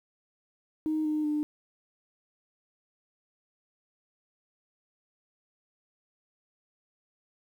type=tone with pitch steps; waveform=sine; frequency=311.1 / 305.4 / 299.8 Hz; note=D#4 / D#4 / D4; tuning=0 / -32 / +36 cents; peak=-25 dBFS; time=0.86-1.43 s; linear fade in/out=0 ms; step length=190 ms; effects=tanh soft clip ceiling -21 dBFS + 10-bit